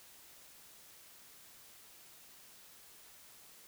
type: silence
effects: white hiss -58 dBFS RMS until 3.67 s